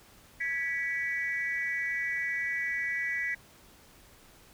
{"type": "tone with amplitude modulation", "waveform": "sine", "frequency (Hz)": 1958, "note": "B6", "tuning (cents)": -15, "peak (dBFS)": -24, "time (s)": [0.4, 3.35], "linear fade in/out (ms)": 10, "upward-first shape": "sine", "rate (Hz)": 298, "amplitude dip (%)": 100, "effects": ["tanh soft clip ceiling -20 dBFS", "pink hiss -57 dBFS RMS until 4.53 s"]}